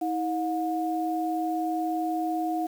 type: tone pair together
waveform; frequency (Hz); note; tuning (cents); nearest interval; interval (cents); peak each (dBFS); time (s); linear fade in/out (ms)
sine; 320.7 / 720; E4 / F#5; -48 / -47; octave + major second; 1401; -28 / -28; 0.01-2.67; 10
effects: 8-bit